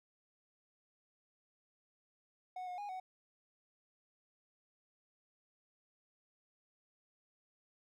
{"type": "tone with pitch steps", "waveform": "triangle", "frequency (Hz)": [736, 722, 821, 746], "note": ["F#5", "F#5", "G#5", "F#5"], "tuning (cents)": [-9, -43, -20, 14], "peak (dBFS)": -39, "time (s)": [2.56, 3], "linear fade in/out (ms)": 5, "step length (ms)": 110, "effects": []}